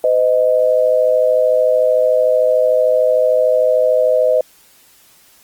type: tone pair together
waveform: sine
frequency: 508.9 / 622.3 Hz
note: C5 / D#5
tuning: -48 / 0 cents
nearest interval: minor third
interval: 348 cents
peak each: -13 dBFS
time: 0.04-4.41 s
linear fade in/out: 2 ms
effects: white hiss -49 dBFS RMS until 5.43 s + Opus 24 kbps